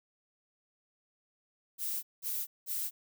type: noise bursts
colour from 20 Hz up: violet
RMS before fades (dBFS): -35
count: 3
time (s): 1.78-2.91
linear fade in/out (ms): 50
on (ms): 250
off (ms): 190
effects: none